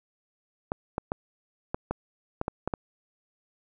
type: clicks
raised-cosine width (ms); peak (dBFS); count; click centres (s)
1; -14; 9; 0.719 / 0.981 / 1.119 / 1.745 / 1.91 / 2.414 / 2.481 / 2.676 / 2.738
effects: none